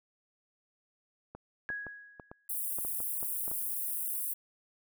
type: clicks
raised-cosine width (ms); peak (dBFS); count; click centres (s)
1; -30; 11; 1.35 / 1.702 / 1.867 / 2.198 / 2.315 / 2.786 / 2.849 / 3.003 / 3.229 / 3.48 / 3.515
type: tone with exponential decay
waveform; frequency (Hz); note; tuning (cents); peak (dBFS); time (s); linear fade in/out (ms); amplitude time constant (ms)
sine; 1661.2; G#6; 0; -32; 1.69-2.48; 0; 170
type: high-pass noise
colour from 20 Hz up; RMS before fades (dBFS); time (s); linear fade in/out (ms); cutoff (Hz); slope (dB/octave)
white; -35; 2.49-4.34; 10; 9200; 48
effects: none